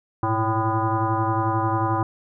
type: tone with frequency modulation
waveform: sine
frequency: 554.4 Hz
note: C#5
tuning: in tune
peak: -19 dBFS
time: 0.23-2.03 s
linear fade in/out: 2 ms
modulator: 224 Hz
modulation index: 2.8
effects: none